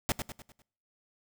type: noise with echo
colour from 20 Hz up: pink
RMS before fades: -28 dBFS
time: 0.09-0.12 s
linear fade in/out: 0 ms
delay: 100 ms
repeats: 5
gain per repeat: -7 dB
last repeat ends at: 0.62 s
effects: noise-tail reverb RT60 0.7 s tail -26 dB re dry